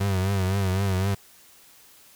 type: tone with vibrato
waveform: 35% pulse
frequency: 96 Hz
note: G2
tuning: 36 cents flat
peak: -20 dBFS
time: 0-1.15 s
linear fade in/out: 10 ms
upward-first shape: triangle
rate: 3.9 Hz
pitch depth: 87 cents each way
effects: white hiss -53 dBFS RMS until 2.15 s